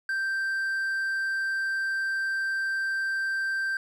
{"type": "tone", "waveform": "triangle", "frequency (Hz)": 1568, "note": "G6", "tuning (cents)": 0, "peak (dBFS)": -24, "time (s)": [0.09, 3.77], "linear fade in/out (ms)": 2, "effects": []}